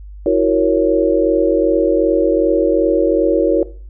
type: chord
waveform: sine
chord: F# dominant seventh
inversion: third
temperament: equal with one note detuned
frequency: 327.4 / 370 / 466.2 / 554.4 Hz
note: E4 / F#4 / A#4 / C#5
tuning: -12 / 0 / 0 / 0 cents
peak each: -16 dBFS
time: 0.26-3.63 s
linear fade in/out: 2 ms
effects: noise-tail reverb RT60 0.4 s tail -17 dB re dry + added 50 Hz sine -31 dBFS peak until 3.89 s